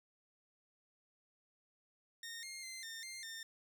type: tone with pitch steps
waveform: 15% pulse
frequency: 1841 / 2126 / 2075 / 1816 / 2101 / 1812 Hz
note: A#6 / C7 / C7 / A#6 / C7 / A#6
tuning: -22 / +27 / -15 / -46 / +7 / -50 cents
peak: -39 dBFS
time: 2.23-3.43 s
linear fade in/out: 2 ms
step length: 200 ms
effects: none